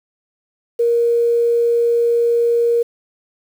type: tone with quantisation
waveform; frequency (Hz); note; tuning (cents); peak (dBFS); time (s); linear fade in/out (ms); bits
sine; 470.1; A#4; +15; -12; 0.79-2.83; 10; 7
effects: none